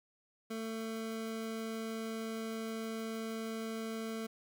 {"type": "tone", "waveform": "25% pulse", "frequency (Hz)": 223.4, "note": "A3", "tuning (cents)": 27, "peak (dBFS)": -34, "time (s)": [0.5, 4.27], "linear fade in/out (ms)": 10, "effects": []}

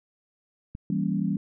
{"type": "click", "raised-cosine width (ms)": 5, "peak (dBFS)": -24, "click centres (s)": 0.751}
{"type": "chord", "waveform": "sine", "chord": "E diminished seventh", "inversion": "none", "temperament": "equal", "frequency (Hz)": [164.81, 196, 233.1, 277.2], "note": ["E3", "G3", "Bb3", "Db4"], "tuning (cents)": [0, 0, 0, 0], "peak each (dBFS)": [-29, -26, -32, -32], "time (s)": [0.9, 1.37], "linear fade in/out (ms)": 2}
{"effects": []}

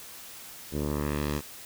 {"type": "tone with low-pass filter sweep", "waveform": "10% pulse", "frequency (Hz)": 73.42, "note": "D2", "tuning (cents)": 0, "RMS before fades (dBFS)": -30, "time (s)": [0.71, 1.42], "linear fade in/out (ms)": 50, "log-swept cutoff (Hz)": [390, 10000], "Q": 0.99, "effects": ["white hiss -45 dBFS RMS until 1.65 s"]}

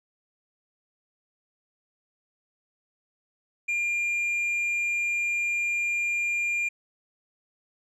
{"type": "tone with tanh clipping", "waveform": "sine", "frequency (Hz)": 2400, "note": "D7", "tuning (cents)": 37, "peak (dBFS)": -25, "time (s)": [3.68, 6.69], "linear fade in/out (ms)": 10, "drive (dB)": 3, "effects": []}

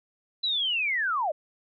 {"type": "linear sweep", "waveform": "sine", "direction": "down", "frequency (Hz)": [4020, 558], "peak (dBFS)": -24, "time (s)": [0.43, 1.32], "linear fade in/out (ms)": 10, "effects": []}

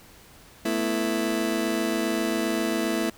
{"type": "chord", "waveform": "30% pulse", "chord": "A suspended second", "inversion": "none", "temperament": "just", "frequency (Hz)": [220, 247.5, 330], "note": ["A3", "B3", "E4"], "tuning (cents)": [0, 4, 2], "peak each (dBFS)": [-26, -28, -24], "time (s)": [0.65, 3.1], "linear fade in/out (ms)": 5, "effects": ["pink hiss -51 dBFS RMS until 3.17 s"]}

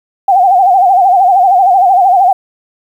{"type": "tone with vibrato", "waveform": "sine", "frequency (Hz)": 750, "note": "F#5", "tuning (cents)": 23, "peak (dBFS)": -4, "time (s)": [0.28, 2.33], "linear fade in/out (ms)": 5, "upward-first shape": "sine", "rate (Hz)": 13, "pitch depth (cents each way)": 110, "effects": ["7-bit"]}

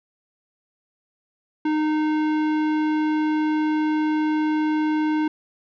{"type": "tone with tanh clipping", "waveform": "sine", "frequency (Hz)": 307.5, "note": "D#4", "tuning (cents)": -20, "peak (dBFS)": -21, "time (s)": [1.65, 5.28], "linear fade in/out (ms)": 5, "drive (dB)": 16, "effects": []}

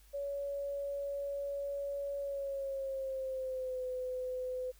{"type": "tone with pitch glide", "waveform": "sine", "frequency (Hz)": [563, 507.4], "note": ["C#5", "B4"], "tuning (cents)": [27, 47], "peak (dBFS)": -35, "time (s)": [0.13, 4.72], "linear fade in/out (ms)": 20, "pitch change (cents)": -180, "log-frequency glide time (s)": [2.18, 3.85], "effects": ["added 50 Hz sine -59 dBFS peak until 4.79 s", "white hiss -66 dBFS RMS until 4.79 s"]}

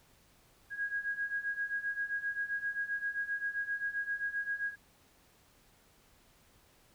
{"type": "beating tone pair", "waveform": "sine", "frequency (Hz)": [1638, 1645.6], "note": ["G#6", "G#6"], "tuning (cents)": [-24, -16], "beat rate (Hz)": 7.6, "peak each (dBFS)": [-38, -35], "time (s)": [0.7, 4.76], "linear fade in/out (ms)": 50, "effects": ["pink hiss -65 dBFS RMS until 6.94 s"]}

